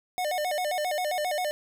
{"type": "tone with vibrato", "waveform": "square", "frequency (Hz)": 662, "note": "E5", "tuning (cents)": 7, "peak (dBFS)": -27, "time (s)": [0.18, 1.51], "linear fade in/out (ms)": 0, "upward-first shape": "square", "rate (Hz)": 7.5, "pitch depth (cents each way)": 170, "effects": []}